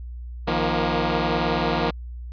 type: chord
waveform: 10% pulse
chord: Eb suspended second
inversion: none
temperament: equal with one note detuned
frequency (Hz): 155.56 / 174.61 / 236.2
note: Eb3 / F3 / Bb3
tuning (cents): 0 / 0 / +23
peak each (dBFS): -17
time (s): 0.47-1.91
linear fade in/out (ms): 10
effects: added 60 Hz sine -32 dBFS peak until 2.32 s + resampled to 11025 Hz